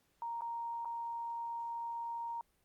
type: tone with dropouts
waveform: sine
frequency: 932.3 Hz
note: A#5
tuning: in tune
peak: -37 dBFS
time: 0.22-2.41 s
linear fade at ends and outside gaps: 1 ms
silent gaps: 0.409-0.419 / 0.848-0.855 s
effects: pink hiss -75 dBFS RMS until 2.64 s + Opus 48 kbps